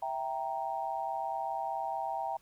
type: chord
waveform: sine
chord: E diminished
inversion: none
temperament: equal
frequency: 659.3 / 784 / 932.3 Hz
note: E5 / G5 / Bb5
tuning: 0 / 0 / 0 cents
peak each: -39 / -35 / -37 dBFS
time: 0.02-2.37 s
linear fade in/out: 5 ms
effects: pink hiss -66 dBFS RMS until 2.41 s